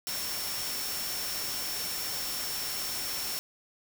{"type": "tone in noise", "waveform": "sine", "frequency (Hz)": 5440, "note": "F8", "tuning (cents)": -46, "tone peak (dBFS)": -37, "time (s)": [0.07, 3.39], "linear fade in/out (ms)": 0, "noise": "white", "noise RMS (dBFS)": -35, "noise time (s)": [0.07, 3.39], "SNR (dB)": -5, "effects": []}